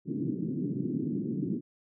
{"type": "band-pass noise", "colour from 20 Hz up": "white", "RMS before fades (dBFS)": -32, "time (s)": [0.05, 1.61], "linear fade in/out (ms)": 50, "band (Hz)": [130, 340], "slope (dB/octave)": 48, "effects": []}